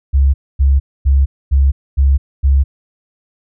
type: tone bursts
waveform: sine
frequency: 68.4 Hz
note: C#2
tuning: 23 cents flat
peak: -7 dBFS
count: 6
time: 0.13-2.64 s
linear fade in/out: 20 ms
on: 210 ms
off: 250 ms
effects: none